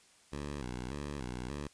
10% pulse tone with vibrato, 66.7 Hz, C2, 34 cents sharp, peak -30 dBFS, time 0.32-1.68 s, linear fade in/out 10 ms, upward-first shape square, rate 1.7 Hz, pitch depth 140 cents each way, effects white hiss -63 dBFS RMS until 1.73 s + resampled to 22050 Hz

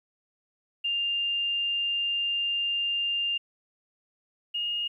sine tone pair in turn, 2800 / 2851 Hz, F7 / F7, +4 / +35 cents, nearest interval unison, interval 31 cents, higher second, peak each -25 / -27 dBFS, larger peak first, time 0.84-3.38 / 4.54-4.88 s, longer first, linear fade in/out 10 ms, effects 11-bit

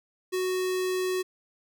square tone with notch filter, 370 Hz, F#4, in tune, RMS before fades -28 dBFS, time 0.32-1.23 s, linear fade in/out 20 ms, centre 850 Hz, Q 1.2, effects none

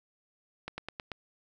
slowing click train, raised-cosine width 0.3 ms, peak -21 dBFS, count 5, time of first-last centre 0.68-1.117 s, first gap 100 ms, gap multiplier 1.06, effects none

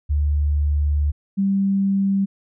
sine tone pair in turn, 73.42 / 196.01 Hz, D2 / G3, 0 / 0 cents, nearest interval octave + perfect fourth, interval 1700 cents, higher second, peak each -16 dBFS, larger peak neither, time 0.09-1.12 / 1.37-2.26 s, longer first, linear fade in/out 20 ms, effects none

